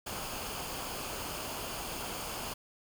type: noise with comb filter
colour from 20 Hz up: pink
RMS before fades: -39 dBFS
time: 0.06-2.54 s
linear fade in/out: 10 ms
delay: 0.52 ms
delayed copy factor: -0.5
effects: none

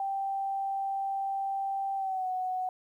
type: tone with pitch glide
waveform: sine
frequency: 783 to 741.2 Hz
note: G5 to F#5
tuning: -2 to +3 cents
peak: -29 dBFS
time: 0-2.69 s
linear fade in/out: 2 ms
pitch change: -95 cents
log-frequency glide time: 1.96-2.27 s
effects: 11-bit

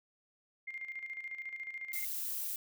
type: tone with tremolo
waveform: sine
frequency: 2111 Hz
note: C7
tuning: 15 cents sharp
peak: -38 dBFS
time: 0.67-2.05 s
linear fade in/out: 10 ms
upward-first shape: square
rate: 14 Hz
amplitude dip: 60%
type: noise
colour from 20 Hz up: violet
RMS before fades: -38 dBFS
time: 1.93-2.56 s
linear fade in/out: 2 ms
effects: none

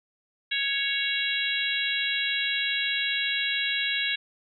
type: harmonic tone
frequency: 554.4 Hz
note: C#5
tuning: in tune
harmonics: 3 / 4 / 5 / 6 / 7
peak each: -31 / -31 / -31 / -31 / -31 dBFS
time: 0.51-4.16 s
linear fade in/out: 10 ms
effects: none

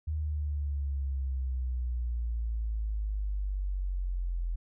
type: exponential sweep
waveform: sine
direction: down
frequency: 77.78 to 42.31 Hz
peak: -29 dBFS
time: 0.07-4.56 s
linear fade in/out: 10 ms
effects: none

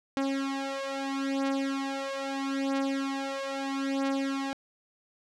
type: beating tone pair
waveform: sawtooth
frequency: 272.2 / 272.97 Hz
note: C#4 / C#4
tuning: -31 / -27 cents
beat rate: 0.77 Hz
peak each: -28 dBFS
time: 0.17-4.53 s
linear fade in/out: 0 ms
effects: low-pass 6000 Hz 12 dB/octave

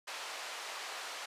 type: band-pass noise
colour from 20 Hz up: pink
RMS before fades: -43 dBFS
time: 0.07-1.26 s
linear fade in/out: 10 ms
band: 700 to 6400 Hz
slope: 12 dB/octave
effects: high-pass 400 Hz 12 dB/octave + resampled to 32000 Hz

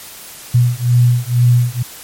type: beating tone pair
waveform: sine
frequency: 121.1 / 123.2 Hz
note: B2 / B2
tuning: -34 / -4 cents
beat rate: 2.1 Hz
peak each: -12 dBFS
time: 0.54-1.83 s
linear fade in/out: 10 ms
effects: white hiss -34 dBFS RMS until 2.03 s + MP3 64 kbps

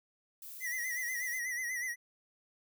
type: noise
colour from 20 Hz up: violet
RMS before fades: -47 dBFS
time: 0.42-1.39 s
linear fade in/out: 2 ms
type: tone with vibrato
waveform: square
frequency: 1966 Hz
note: B6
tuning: 8 cents flat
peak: -35 dBFS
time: 0.6-1.96 s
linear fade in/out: 50 ms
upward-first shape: sine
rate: 8.2 Hz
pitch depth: 78 cents each way
effects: none

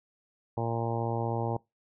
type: harmonic tone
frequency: 115.8 Hz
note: A#2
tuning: 11 cents flat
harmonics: 1 / 2 / 3 / 4 / 5 / 6 / 7 / 8 / 9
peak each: -32 / -38 / -37 / -36 / -38 / -41 / -36 / -40 / -49 dBFS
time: 0.57-1.57 s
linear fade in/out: 5 ms
effects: noise-tail reverb RT60 0.2 s tail -23 dB re dry

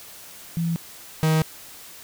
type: tone pair in turn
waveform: sine / 45% pulse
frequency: 167.3 / 157.91 Hz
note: E3 / D#3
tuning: +26 / +26 cents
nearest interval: minor second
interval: 100 cents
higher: first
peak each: -21 / -17 dBFS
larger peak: second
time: 0.57-0.76 / 1.23-1.42 s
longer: neither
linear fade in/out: 0 ms
effects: white hiss -43 dBFS RMS until 2.03 s

